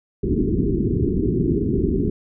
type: low-pass noise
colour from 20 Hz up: white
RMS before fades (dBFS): -20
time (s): 0.23-2.1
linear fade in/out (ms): 5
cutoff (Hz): 410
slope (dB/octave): 96
effects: none